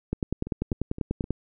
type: two click trains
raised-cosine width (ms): 3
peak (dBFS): -23 / -13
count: 4 / 13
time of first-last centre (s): 0.47-1.241 / 0.13-1.306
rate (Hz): 3.89 / 10.2
effects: none